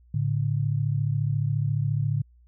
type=tone pair together; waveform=sine; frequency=110 / 144.35 Hz; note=A2 / D3; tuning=0 / -30 cents; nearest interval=perfect fourth; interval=470 cents; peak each=-25 dBFS; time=0.14-2.22 s; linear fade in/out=5 ms; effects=added 60 Hz sine -53 dBFS peak until 2.47 s